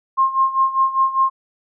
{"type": "tone with tremolo", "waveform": "sine", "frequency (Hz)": 1065, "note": "C6", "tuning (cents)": 30, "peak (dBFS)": -11, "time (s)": [0.17, 1.3], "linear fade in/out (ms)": 20, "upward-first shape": "sine", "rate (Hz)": 5, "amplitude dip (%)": 80, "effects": []}